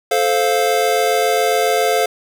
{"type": "chord", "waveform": "square", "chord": "F major", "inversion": "first", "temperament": "just", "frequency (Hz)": [436.5, 523.8, 698.5], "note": ["A4", "C5", "F5"], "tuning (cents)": [-14, 2, 0], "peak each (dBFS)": [-19, -20, -18], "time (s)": [0.11, 2.06], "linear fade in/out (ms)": 5, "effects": []}